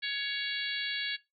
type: harmonic tone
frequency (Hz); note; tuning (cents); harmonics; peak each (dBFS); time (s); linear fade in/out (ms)
559; C#5; +14; 3 / 4 / 5 / 6 / 7 / 8; -36 / -38 / -41 / -38 / -39 / -41; 0.02-1.17; 20
effects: noise-tail reverb RT60 0.2 s tail -18 dB re dry